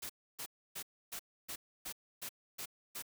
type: noise bursts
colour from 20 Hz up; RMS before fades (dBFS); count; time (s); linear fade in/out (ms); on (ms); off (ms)
white; -43; 9; 0.02-3.024; 10; 76; 290
effects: none